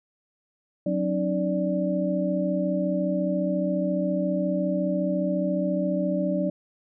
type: tone cluster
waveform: sine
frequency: 184.5 / 269.6 / 304 / 585 Hz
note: F#3 / C#4 / D#4 / D5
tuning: -5 / -48 / -40 / -7 cents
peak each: -26 / -32 / -29 / -27 dBFS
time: 0.86-6.5 s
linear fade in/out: 5 ms
effects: none